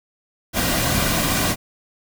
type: noise with comb filter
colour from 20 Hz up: pink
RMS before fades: -20 dBFS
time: 0.53-1.56 s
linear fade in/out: 50 ms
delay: 2.3 ms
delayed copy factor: -0.5
effects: none